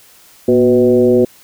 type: tone with frequency modulation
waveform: sine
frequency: 370 Hz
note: F#4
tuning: in tune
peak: -7 dBFS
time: 0.48-1.25 s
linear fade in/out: 5 ms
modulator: 129 Hz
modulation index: 1.2
effects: white hiss -45 dBFS RMS until 1.43 s